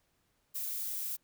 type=noise; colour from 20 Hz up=violet; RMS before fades=-37 dBFS; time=0.54-1.17 s; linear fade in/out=20 ms; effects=pink hiss -75 dBFS RMS until 1.23 s